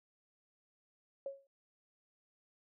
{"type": "tone with exponential decay", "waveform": "sine", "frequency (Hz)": 550, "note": "C#5", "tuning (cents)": -14, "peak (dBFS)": -35, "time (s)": [1.26, 1.47], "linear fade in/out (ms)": 2, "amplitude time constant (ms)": 45, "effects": []}